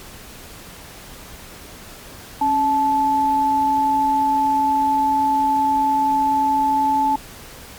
sine tone pair together, 275.5 / 870 Hz, C#4 / A5, -11 / -20 cents, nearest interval octave + minor sixth, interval 1991 cents, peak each -24 / -15 dBFS, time 2.41-7.16 s, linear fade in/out 5 ms, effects pink hiss -39 dBFS RMS until 7.78 s + MP3 96 kbps

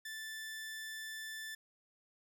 sawtooth tone, 1760 Hz, A6, in tune, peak -39 dBFS, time 0.05-1.55 s, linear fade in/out 5 ms, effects none

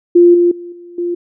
sine tone with level steps, 348.3 Hz, F4, 5 cents flat, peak -3 / -7 / -26 / -32 / -15 dBFS, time 0.15-1.15 s, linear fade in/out 10 ms, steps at 0.34 / 0.51 / 0.72 / 0.98 s, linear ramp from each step 5 ms, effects none

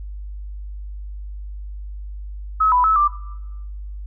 sine tone with pitch steps, 1285 / 992 / 1299 / 1182 Hz, E6 / B5 / E6 / D6, -45 / +7 / -26 / +11 cents, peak -13 dBFS, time 2.6-3.08 s, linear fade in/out 10 ms, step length 120 ms, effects noise-tail reverb RT60 1.0 s tail -18 dB re dry + added 50 Hz sine -29 dBFS peak until 4.06 s

